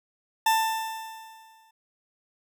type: tone with exponential decay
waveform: 40% pulse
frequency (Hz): 889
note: A5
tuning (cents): +18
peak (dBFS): -17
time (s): 0.46-1.71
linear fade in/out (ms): 5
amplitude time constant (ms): 270
effects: none